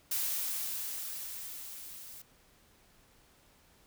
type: noise with level ramp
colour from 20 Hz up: blue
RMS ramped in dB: -32 to -49 dBFS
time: 0.11-2.22 s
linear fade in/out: 5 ms
effects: pink hiss -64 dBFS RMS until 3.86 s